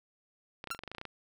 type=clicks; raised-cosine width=0.3 ms; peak=-25 dBFS; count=12; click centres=0.641 / 0.673 / 0.704 / 0.748 / 0.791 / 0.836 / 0.877 / 0.916 / 0.949 / 0.983 / 1.014 / 1.053 s
type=tone with exponential decay; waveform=sawtooth; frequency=1368 Hz; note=F6; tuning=36 cents flat; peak=-26 dBFS; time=0.71-0.78 s; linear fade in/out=2 ms; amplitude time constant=15 ms
effects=none